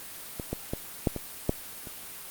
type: clicks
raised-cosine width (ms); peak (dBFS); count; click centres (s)
2; -19 / -16 / -15 / -9 / -18 / -10 / -27; 7; 0.398 / 0.53 / 0.735 / 1.072 / 1.163 / 1.494 / 1.872
effects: white hiss -42 dBFS RMS until 2.3 s + Opus 32 kbps